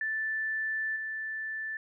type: tone with level steps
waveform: sine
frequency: 1760 Hz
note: A6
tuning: in tune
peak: -29 / -33 dBFS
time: 0.01-1.77 s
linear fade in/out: 2 ms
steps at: 0.96 s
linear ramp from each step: 2 ms
effects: none